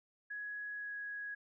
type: tone with pitch glide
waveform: sine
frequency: 1674 to 1663.4 Hz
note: G#6 to G#6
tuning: +13 to +2 cents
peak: -40 dBFS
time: 0.3-1.35 s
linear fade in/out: 10 ms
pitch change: -11 cents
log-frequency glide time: 0.75-0.94 s
effects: none